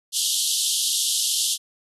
pink band-pass noise, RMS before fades -23 dBFS, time 0.12-1.58 s, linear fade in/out 50 ms, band 3000 to 12000 Hz, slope 96 dB/octave, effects none

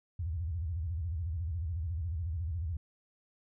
sine tone with vibrato, 82.41 Hz, E2, in tune, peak -32 dBFS, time 0.19-2.77 s, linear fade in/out 5 ms, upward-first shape square, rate 14 Hz, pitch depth 170 cents each way, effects none

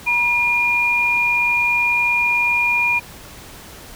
sine tone pair together, 960 / 2421 Hz, B5 / D#7, -49 / -48 cents, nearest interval octave + major third, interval 1601 cents, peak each -23 / -15 dBFS, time 0.06-3 s, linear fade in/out 20 ms, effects pink hiss -39 dBFS RMS until 3.95 s

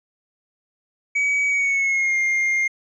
triangle tone with pitch glide, 2270 to 2118 Hz, C#7 to C7, +41 to +21 cents, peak -16 dBFS, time 1.15-2.68 s, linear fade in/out 10 ms, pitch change -120 cents, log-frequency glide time 1.47-2.17 s, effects resampled to 22050 Hz

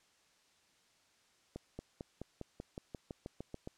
accelerating click train, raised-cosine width 2 ms, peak -29 dBFS, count 13, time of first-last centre 1.56-3.674 s, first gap 230 ms, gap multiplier 0.95, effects white hiss -70 dBFS RMS until 3.77 s + low-pass 7000 Hz 12 dB/octave

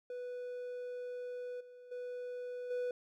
triangle tone with level steps, 493.9 Hz, B4, in tune, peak -38 / -50 / -38 / -32 dBFS, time 0.1-2.91 s, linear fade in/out 2 ms, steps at 1.6 / 1.91 / 2.7 s, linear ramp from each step 10 ms, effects none

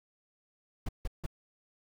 brown noise bursts, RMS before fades -33 dBFS, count 3, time 0.86-1.264 s, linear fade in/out 5 ms, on 28 ms, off 160 ms, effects none

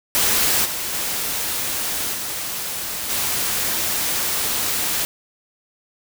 white noise with level steps, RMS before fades -18 / -26 / -24 / -27 / -22 dBFS, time 0.15-5.05 s, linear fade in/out 0 ms, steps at 0.64 / 0.92 / 2.13 / 3.09 s, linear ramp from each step 20 ms, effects none

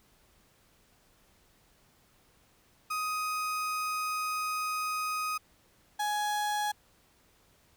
35% pulse tone pair in turn, 1252 / 835.6 Hz, D#6 / G#5, +10 / +10 cents, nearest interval perfect fifth, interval 700 cents, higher first, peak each -29 / -27 dBFS, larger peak second, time 2.9-5.38 / 5.99-6.72 s, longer first, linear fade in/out 10 ms, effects pink hiss -65 dBFS RMS until 7.76 s

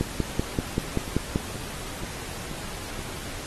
two click trains, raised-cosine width 3 ms, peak -10 / -22 dBFS, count 8 / 6, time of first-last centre 0.01-1.359 / 0.6-2.992 s, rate 5.19 / 2.09 Hz, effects pink hiss -37 dBFS RMS until 3.46 s + AAC 32 kbps

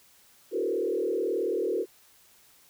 sine tone with frequency modulation, 415.3 Hz, G#4, in tune, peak -25 dBFS, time 0.51-1.86 s, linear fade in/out 50 ms, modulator 38.5 Hz, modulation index 2, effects white hiss -59 dBFS RMS until 2.69 s

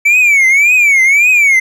triangle tone with vibrato, 2286 Hz, D7, 47 cents flat, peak -4 dBFS, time 0.05-1.6 s, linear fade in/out 10 ms, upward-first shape triangle, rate 1.8 Hz, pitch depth 190 cents each way, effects none

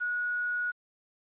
sine tone with quantisation, 1457 Hz, F#6, 27 cents flat, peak -28 dBFS, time 0-0.72 s, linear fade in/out 20 ms, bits 9, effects resampled to 8000 Hz

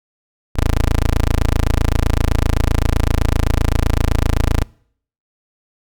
15% pulse tone, 27.78 Hz, A0, 18 cents sharp, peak -7 dBFS, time 0.55-4.64 s, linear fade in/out 20 ms, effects noise-tail reverb RT60 0.6 s tail -25 dB re dry

